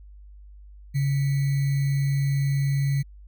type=tone with sample-and-hold; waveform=sine; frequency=139.2 Hz; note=C#3; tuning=8 cents sharp; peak=-20 dBFS; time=0.94-3.03 s; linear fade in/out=20 ms; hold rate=2100 Hz; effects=added 50 Hz sine -43 dBFS peak until 3.27 s